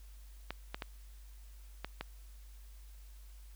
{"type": "clicks", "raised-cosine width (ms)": 0.3, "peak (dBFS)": -22, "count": 5, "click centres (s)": [0.506, 0.745, 0.822, 1.846, 2.01], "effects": ["added 50 Hz sine -50 dBFS peak until 3.55 s", "white hiss -65 dBFS RMS until 3.55 s"]}